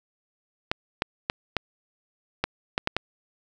clicks, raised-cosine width 0.3 ms, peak -7 dBFS, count 8, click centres 0.715 / 1.021 / 1.299 / 1.567 / 2.44 / 2.779 / 2.874 / 2.966 s, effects none

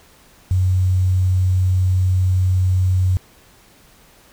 sine tone with quantisation, 92.5 Hz, F#2, in tune, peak -13 dBFS, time 0.51-3.17 s, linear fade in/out 0 ms, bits 7, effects pink hiss -50 dBFS RMS until 4.32 s

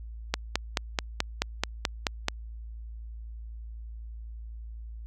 click train, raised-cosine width 0.2 ms, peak -7 dBFS, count 10, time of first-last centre 0.34-2.284 s, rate 4.63 Hz, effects added 56 Hz sine -38 dBFS peak until 5.06 s

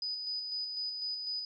sine tone with tremolo, 4978 Hz, D#8, in tune, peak -33 dBFS, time 0.02-1.45 s, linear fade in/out 2 ms, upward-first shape square, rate 4 Hz, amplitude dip 35%, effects none

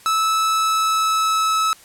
45% pulse tone with pitch glide, 1306 to 1298.5 Hz, E6 to E6, -17 to -26 cents, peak -16 dBFS, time 0.06-1.73 s, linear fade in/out 0 ms, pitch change -9 cents, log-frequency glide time 0.49-1.53 s, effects white hiss -47 dBFS RMS until 1.84 s + low-pass 12000 Hz 12 dB/octave

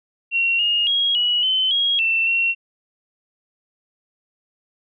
sine tone with pitch steps, 2738 / 2849 / 3288 / 2924 / 3058 / 3287 / 2682 / 2727 Hz, F7 / F7 / G#7 / F#7 / G7 / G#7 / E7 / F7, -35 / +34 / -18 / -21 / -44 / -19 / +29 / -42 cents, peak -16 dBFS, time 0.31-2.55 s, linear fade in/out 50 ms, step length 280 ms, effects none

